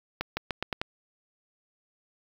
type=accelerating click train; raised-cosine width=0.3 ms; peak=-13 dBFS; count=6; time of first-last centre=0.21-0.815 s; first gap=160 ms; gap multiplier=0.86; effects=7-bit